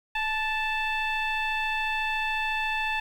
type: tone with frequency modulation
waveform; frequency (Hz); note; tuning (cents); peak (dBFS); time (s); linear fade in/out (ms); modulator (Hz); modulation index
sine; 1755; A6; -5; -24; 0.15-3; 5; 886; 1.5
effects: tanh soft clip ceiling -21 dBFS + 9-bit